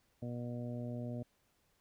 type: harmonic tone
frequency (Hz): 120.9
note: B2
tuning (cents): -36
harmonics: 1 / 2 / 3 / 4 / 5 / 6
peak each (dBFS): -41 / -42 / -53 / -51 / -48 / -60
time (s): 0.22-1.23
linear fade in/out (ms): 5
effects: pink hiss -75 dBFS RMS until 1.8 s